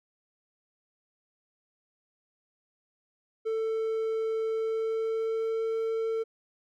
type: tone with pitch glide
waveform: triangle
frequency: 444.5 to 448.9 Hz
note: A4 to A4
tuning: +18 to +35 cents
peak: -25 dBFS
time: 3.45-6.24 s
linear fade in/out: 20 ms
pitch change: +17 cents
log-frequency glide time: 4.48-5.67 s
effects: none